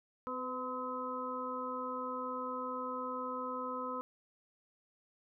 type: harmonic tone with a mistuned harmonic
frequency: 255.7 Hz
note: C4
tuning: 40 cents flat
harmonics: 1 / 2 / 4 / 5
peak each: -44 / -42 / -41 / -41 dBFS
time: 0.27-4.01 s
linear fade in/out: 0 ms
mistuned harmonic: 2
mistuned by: -26 cents
effects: none